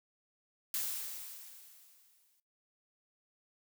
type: noise with exponential decay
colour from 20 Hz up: blue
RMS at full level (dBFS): -34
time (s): 0.74-2.4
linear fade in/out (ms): 1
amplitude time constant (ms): 360
effects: noise-tail reverb RT60 0.2 s tail -19 dB re dry